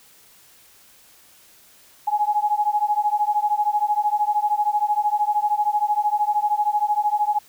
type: beating tone pair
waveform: sine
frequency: 830.6 / 843.6 Hz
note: G#5 / G#5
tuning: 0 / +27 cents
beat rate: 13 Hz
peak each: -21 dBFS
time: 2.07-7.39 s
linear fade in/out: 10 ms
effects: white hiss -52 dBFS RMS until 7.48 s